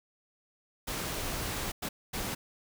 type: noise bursts at uneven times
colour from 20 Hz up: pink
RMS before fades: -35 dBFS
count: 3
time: 0.87-1.72 / 1.82-1.89 / 2.13-2.35 s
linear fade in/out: 10 ms
effects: none